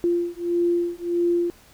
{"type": "beating tone pair", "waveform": "sine", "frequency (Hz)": [345.4, 347], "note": ["F4", "F4"], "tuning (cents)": [-19, -11], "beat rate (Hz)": 1.6, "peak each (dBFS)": -23, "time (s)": [0.04, 1.5], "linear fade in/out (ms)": 0, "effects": ["pink hiss -52 dBFS RMS until 1.73 s"]}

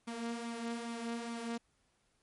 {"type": "tone with flanger", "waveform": "sawtooth", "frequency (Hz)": 233.1, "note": "A#3", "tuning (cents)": 0, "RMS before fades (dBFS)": -40, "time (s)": [0.07, 1.58], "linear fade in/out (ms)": 10, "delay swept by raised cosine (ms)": [0.85, 4.35], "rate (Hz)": 2.4, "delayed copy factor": 0.5, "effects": ["pink hiss -75 dBFS RMS until 2.22 s", "MP3 48 kbps"]}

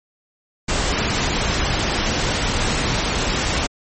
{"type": "noise", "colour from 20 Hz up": "pink", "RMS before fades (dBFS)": -20, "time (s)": [0.68, 3.67], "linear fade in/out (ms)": 10, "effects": ["MP3 32 kbps"]}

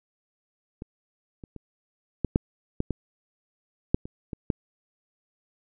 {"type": "clicks", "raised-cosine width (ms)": 3, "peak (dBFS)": [-23, -28, -27, -11, -6, -12, -14, -6, -24, -20, -10], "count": 11, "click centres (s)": [0.821, 1.438, 1.563, 2.247, 2.359, 2.804, 2.907, 3.945, 4.055, 4.332, 4.502], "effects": []}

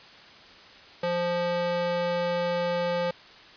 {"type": "tone with high-pass filter", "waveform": "square", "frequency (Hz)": 174.61, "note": "F3", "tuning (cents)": 0, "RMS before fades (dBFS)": -27, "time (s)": [1.03, 3.11], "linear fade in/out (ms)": 5, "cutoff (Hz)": 380, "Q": 5, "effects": ["white hiss -49 dBFS RMS until 3.56 s", "resampled to 11025 Hz"]}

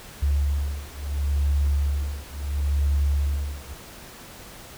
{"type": "beating tone pair", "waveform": "sine", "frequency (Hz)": [70.9, 71.63], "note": ["C#2", "D2"], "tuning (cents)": [40, -43], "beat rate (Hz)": 0.73, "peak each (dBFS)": -24, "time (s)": [0.22, 3.74], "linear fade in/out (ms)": 10, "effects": ["pink hiss -43 dBFS RMS until 4.77 s"]}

